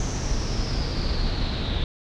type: noise with low-pass filter sweep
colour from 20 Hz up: brown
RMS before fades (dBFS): -25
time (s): 0-1.84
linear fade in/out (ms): 2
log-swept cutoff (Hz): 6300 to 3700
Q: 8.4
effects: none